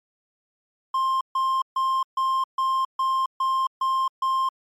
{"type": "tone bursts", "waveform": "triangle", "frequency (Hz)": 1056, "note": "C6", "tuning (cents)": 16, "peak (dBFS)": -18, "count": 9, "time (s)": [0.94, 4.49], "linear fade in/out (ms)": 5, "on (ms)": 270, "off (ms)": 140, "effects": ["MP3 96 kbps"]}